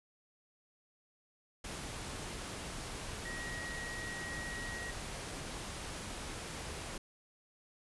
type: tone in noise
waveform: sine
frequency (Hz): 1900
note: A#6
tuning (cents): +33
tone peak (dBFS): -42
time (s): 3.25-4.91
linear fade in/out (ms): 5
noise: pink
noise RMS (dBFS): -43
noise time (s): 1.64-6.98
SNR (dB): -2
effects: resampled to 24000 Hz